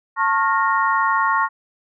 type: tone cluster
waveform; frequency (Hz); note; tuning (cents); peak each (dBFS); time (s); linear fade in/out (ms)
sine; 894 / 1092 / 1407 / 1855; A5 / C#6 / F6 / A#6; +27 / -26 / +12 / -9; -22 / -18 / -23 / -24; 0.16-1.49; 50
effects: none